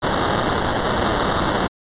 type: noise with sample-and-hold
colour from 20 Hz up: violet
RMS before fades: -20 dBFS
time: 0.02-1.68 s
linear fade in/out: 20 ms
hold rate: 2450 Hz
effects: resampled to 8000 Hz